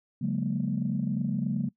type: tone cluster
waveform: sine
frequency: 140.3 / 180.9 / 203.9 / 231.8 Hz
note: C#3 / F#3 / G#3 / A#3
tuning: +21 / -39 / -32 / -10 cents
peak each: -31 dBFS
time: 0.21-1.69 s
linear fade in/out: 10 ms
effects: noise-tail reverb RT60 0.1 s tail -22 dB re dry + tanh soft clip ceiling -17 dBFS